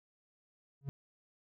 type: tone with exponential growth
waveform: triangle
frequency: 138.8 Hz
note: C#3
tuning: 3 cents sharp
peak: -30 dBFS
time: 0.81-0.89 s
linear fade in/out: 0 ms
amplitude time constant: 17 ms
effects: none